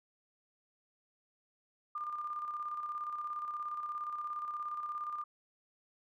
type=tone with tremolo; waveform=sine; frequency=1200 Hz; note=D6; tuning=37 cents sharp; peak=-35 dBFS; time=1.95-5.24 s; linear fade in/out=5 ms; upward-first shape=square; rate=17 Hz; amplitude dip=40%; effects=none